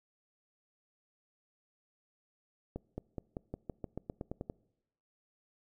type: accelerating click train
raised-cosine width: 2 ms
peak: -25 dBFS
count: 13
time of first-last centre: 2.76-4.499 s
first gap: 220 ms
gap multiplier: 0.92
effects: noise-tail reverb RT60 0.9 s tail -24 dB re dry